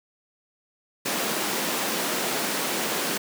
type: high-pass noise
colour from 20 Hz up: pink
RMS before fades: -27 dBFS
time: 1.05-3.18 s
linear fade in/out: 10 ms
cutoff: 210 Hz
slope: 24 dB/octave
effects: none